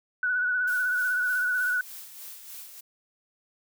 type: tone with vibrato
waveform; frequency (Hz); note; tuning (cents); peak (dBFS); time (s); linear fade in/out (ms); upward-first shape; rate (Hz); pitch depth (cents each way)
sine; 1480; F#6; 0; -23; 0.23-1.81; 2; sine; 16; 37
type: noise with tremolo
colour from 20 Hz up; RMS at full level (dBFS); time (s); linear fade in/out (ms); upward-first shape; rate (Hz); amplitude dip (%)
blue; -41; 0.67-2.81; 10; sine; 3.3; 50
effects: none